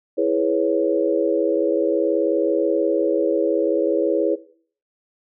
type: chord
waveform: sine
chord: C# minor seventh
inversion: first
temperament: equal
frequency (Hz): 329.6 / 415.3 / 493.9 / 554.4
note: E4 / G#4 / B4 / C#5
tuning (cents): 0 / 0 / 0 / 0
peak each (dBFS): -22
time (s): 0.17-4.36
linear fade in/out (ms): 20
effects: noise-tail reverb RT60 0.5 s tail -17 dB re dry